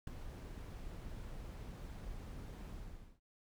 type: noise with ADSR envelope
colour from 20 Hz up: brown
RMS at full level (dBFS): -36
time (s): 0.07-3.2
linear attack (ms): 4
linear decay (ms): 8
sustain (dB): -11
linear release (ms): 470
effects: none